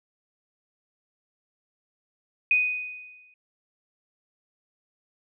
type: tone with exponential decay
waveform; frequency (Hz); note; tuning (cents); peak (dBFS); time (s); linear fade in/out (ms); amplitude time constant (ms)
sine; 2491; D#7; +1; -16; 2.51-3.34; 2; 180
effects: none